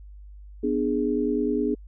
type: chord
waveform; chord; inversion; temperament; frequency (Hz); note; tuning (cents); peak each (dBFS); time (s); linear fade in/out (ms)
sine; G# diminished; first; just; 249.2 / 299 / 415.3; B3 / D4 / G#4; +16 / +31 / 0; -26; 0.63-1.75; 10
effects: added 50 Hz sine -41 dBFS peak until 1.87 s